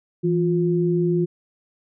sine tone pair together, 166.6 / 353.5 Hz, E3 / F4, +19 / +21 cents, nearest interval octave + minor second, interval 1302 cents, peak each -20 dBFS, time 0.23-1.26 s, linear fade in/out 20 ms, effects none

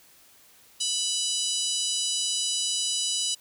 harmonic tone, 987.8 Hz, B5, in tune, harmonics 3 / 4 / 5 / 6 / 7 / 8 / 9 / 10, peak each -31 / -32 / -33 / -34 / -34 / -35 / -36 / -36 dBFS, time 0.8-3.35 s, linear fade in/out 10 ms, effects white hiss -56 dBFS RMS until 3.4 s

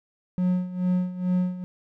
triangle tone with tremolo, 181.4 Hz, F#3, 34 cents flat, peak -17 dBFS, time 0.38-1.64 s, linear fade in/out 0 ms, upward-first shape sine, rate 2.3 Hz, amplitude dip 80%, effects none

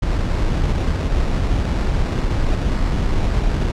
brown noise with sample-and-hold, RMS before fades -18 dBFS, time 0.02-3.72 s, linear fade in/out 10 ms, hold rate 3150 Hz, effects low-pass 6000 Hz 12 dB/octave

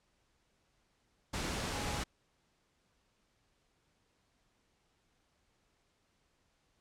sine tone in noise, 830.6 Hz, G#5, in tune, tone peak -45 dBFS, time 1.73-2.02 s, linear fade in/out 10 ms, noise pink, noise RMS -37 dBFS, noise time 1.33-2.04 s, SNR -11 dB, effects pink hiss -75 dBFS RMS until 6.8 s + low-pass 8000 Hz 12 dB/octave

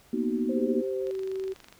sine chord, B major seventh, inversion third, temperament equal with one note detuned, 233.1 / 246.9 / 311.1 / 377.1 Hz, A#3 / B3 / D#4 / F#4, 0 / 0 / 0 / +33 cents, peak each -30 / -29 / -32 / -32 dBFS, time 0.13-0.82 s, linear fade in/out 5 ms
sine tone with vibrato, 521 Hz, C5, 7 cents flat, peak -32 dBFS, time 0.49-1.11 s, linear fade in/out 5 ms, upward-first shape square, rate 5.7 Hz, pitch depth 10 cents each way
sine tone with pitch glide, 392 to 381.9 Hz, G4 to G4, 0 to -45 cents, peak -29 dBFS, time 0.56-1.54 s, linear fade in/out 20 ms, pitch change -45 cents, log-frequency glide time 0.72-1.19 s
click train, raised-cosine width 0.2 ms, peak -30 dBFS, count 17, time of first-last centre 1.07-1.726 s, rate 24.4 Hz
effects pink hiss -58 dBFS RMS until 1.79 s

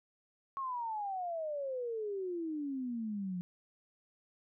sine exponential sweep, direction down, 1104 to 174.61 Hz, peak -35 dBFS, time 0.57-3.41 s, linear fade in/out 0 ms, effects none

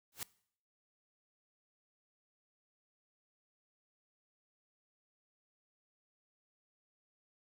white noise with exponential growth, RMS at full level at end -36 dBFS, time 0.12-0.23 s, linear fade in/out 2 ms, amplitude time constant 22 ms, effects noise-tail reverb RT60 0.6 s tail -21 dB re dry

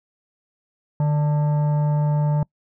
sine tone with frequency modulation, 149.1 Hz, D3, 27 cents sharp, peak -15 dBFS, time 1-2.43 s, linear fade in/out 2 ms, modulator 739 Hz, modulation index 0.34, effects noise-tail reverb RT60 0.1 s tail -26 dB re dry + tanh soft clip ceiling -14 dBFS

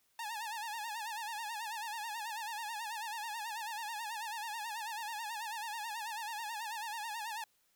sawtooth tone with vibrato, 880 Hz, A5, in tune, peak -35 dBFS, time 0.19-7.44 s, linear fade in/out 2 ms, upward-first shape sine, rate 9.2 Hz, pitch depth 110 cents each way, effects white hiss -74 dBFS RMS until 7.75 s

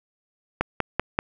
click train, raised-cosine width 0.5 ms, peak -6 dBFS, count 4, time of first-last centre 0.61-1.189 s, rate 5.18 Hz, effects none

